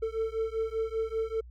triangle beating tone pair, 443.8 / 448.9 Hz, A4 / A4, +15 / +35 cents, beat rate 5.1 Hz, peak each -30 dBFS, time 0.02-1.41 s, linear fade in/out 10 ms, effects added 60 Hz sine -45 dBFS peak until 1.5 s

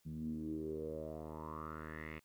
10% pulse tone with low-pass filter sweep, 78 Hz, D#2, 5 cents sharp, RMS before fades -44 dBFS, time 0.05-2.2 s, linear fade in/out 20 ms, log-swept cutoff 180 to 2400 Hz, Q 6.4, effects white hiss -75 dBFS RMS until 2.24 s

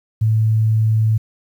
sine tone, 110 Hz, A2, in tune, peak -12 dBFS, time 0.21-1.18 s, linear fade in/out 10 ms, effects 8-bit

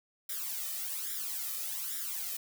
blue noise with flanger, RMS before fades -37 dBFS, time 0.29-2.37 s, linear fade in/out 5 ms, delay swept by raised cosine 0.55 to 1.65 ms, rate 1.2 Hz, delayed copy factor +0.85, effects none

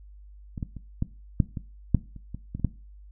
clicks, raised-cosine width 5 ms, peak -22 / -18 / -26 / -13 / -7 / -19 / -6 / -30 / -23 / -20 / -24 / -10 dBFS, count 12, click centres 0.578 / 0.628 / 0.767 / 1.024 / 1.402 / 1.572 / 1.947 / 2.163 / 2.346 / 2.55 / 2.597 / 2.647 s, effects noise-tail reverb RT60 0.3 s tail -17 dB re dry + added 50 Hz sine -45 dBFS peak until 3.11 s

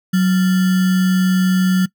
sine tone with sample-and-hold, 185.5 Hz, F#3, 5 cents sharp, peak -11 dBFS, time 0.13-1.86 s, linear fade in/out 10 ms, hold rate 1575 Hz, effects noise-tail reverb RT60 0.1 s tail -21 dB re dry

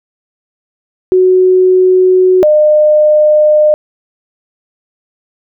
sine tone pair in turn, 370 / 606.1 Hz, F#4 / D#5, 0 / -46 cents, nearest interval major sixth, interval 854 cents, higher second, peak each -4 dBFS, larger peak neither, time 1.12-2.43 / 2.43-3.74 s, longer neither, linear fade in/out 0 ms, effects none

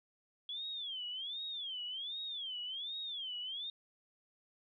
sine tone with vibrato, 3322 Hz, G#7, in tune, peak -39 dBFS, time 0.49-3.7 s, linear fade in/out 2 ms, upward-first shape sine, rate 1.3 Hz, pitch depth 220 cents each way, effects none

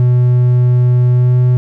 triangle tone with pitch glide, 123.7 to 124.85 Hz, B2 to B2, +3 to +19 cents, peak -5 dBFS, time 0-1.57 s, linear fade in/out 0 ms, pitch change +16 cents, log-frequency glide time 1.12-1.37 s, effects none

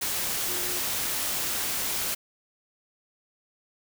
sine tone in noise, 360 Hz, F#4, 47 cents flat, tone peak -39 dBFS, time 0.48-0.8 s, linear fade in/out 10 ms, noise white, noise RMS -29 dBFS, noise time 0.01-2.15 s, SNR -13 dB, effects none

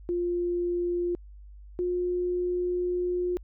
sine tone pair in turn, 350 / 357.1 Hz, F4 / F4, +4 / +39 cents, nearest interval unison, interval 35 cents, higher second, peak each -25 dBFS, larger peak neither, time 0.09-1.15 / 1.79-3.37 s, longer second, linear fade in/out 0 ms, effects added 50 Hz sine -44 dBFS peak until 3.43 s

